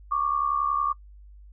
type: tone pair together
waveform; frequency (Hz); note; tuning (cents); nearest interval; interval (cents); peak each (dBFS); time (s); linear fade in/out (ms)
sine; 1113 / 1183.8; C#6 / D6; +7 / +13; minor second; 106; -25 / -25; 0.11-0.93; 10
effects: noise-tail reverb RT60 0.1 s tail -25 dB re dry + added 50 Hz sine -45 dBFS peak until 1.52 s